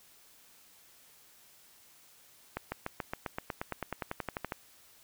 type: accelerating click train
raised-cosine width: 0.5 ms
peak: -19 dBFS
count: 19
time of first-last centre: 2.57-4.521 s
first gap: 150 ms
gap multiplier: 0.96
effects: white hiss -60 dBFS RMS until 5.03 s